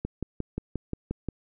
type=click train; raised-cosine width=3 ms; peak=-17 dBFS; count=8; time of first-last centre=0.05-1.287 s; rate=5.66 Hz; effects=none